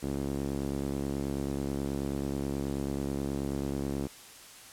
sawtooth tone with band-pass filter, 69.3 Hz, C#2, in tune, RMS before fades -33 dBFS, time 0.02-4.08 s, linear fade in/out 20 ms, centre 300 Hz, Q 1.4, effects white hiss -50 dBFS RMS until 4.72 s + low-pass 11000 Hz 12 dB/octave

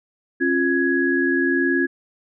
sine tone cluster, 270.3 / 349.4 / 1669 Hz, C#4 / F4 / G#6, -44 / +1 / +8 cents, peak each -21 dBFS, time 0.4-1.87 s, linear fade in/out 20 ms, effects none

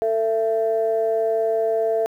sine tone pair together, 446.9 / 668.5 Hz, A4 / E5, +27 / +24 cents, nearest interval perfect fifth, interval 697 cents, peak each -20 dBFS, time 0.02-2.06 s, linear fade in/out 0 ms, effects tanh soft clip ceiling -11 dBFS + 9-bit

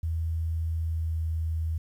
sine tone with pitch glide, 81.5 to 80.7 Hz, E2 to E2, -19 to -36 cents, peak -26 dBFS, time 0.03-1.78 s, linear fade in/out 5 ms, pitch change -17 cents, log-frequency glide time 0.75-1.21 s, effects 10-bit

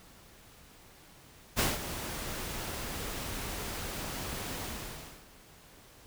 pink noise with ADSR envelope, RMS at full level -26 dBFS, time 1.56-5.27 s, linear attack 35 ms, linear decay 180 ms, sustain -12 dB, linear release 650 ms, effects pink hiss -56 dBFS RMS until 6.06 s

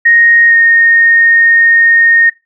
sine tone with pitch glide, 1864.7 to 1847.5 Hz, A#6 to A#6, 0 to -16 cents, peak -4 dBFS, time 0.05-2.3 s, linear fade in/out 10 ms, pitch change -16 cents, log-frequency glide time 0.48-0.54 s, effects noise-tail reverb RT60 0.2 s tail -18 dB re dry

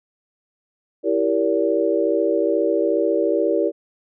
sine chord, E half-diminished seventh, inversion none, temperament equal with one note detuned, 329.6 / 392 / 466.2 / 573.9 Hz, E4 / G4 / Bb4 / D5, 0 / 0 / 0 / -40 cents, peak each -22 dBFS, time 1.03-3.72 s, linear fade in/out 50 ms, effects none

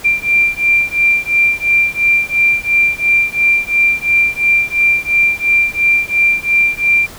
sine beating tone pair, 2368 / 2370.9 Hz, D7 / D7, +14 / +16 cents, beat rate 2.9 Hz, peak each -13 dBFS, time 0.04-7.07 s, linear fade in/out 20 ms, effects pink hiss -34 dBFS RMS until 7.18 s

